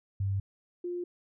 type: tone pair in turn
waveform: sine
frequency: 98 / 352.7 Hz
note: G2 / F4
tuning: 0 / +17 cents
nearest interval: octave + minor seventh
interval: 2217 cents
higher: second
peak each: -27 / -32 dBFS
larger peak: first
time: 0.2-0.4 / 0.84-1.04 s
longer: neither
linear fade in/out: 5 ms
effects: none